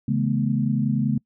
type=tone cluster; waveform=sine; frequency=138.7 / 164.2 / 214.3 / 244.7 Hz; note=C#3 / E3 / A3 / B3; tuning=+1 / -6 / -45 / -16 cents; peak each=-23 / -32 / -23 / -26 dBFS; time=0.08-1.18 s; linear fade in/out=5 ms; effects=noise-tail reverb RT60 0.1 s tail -25 dB re dry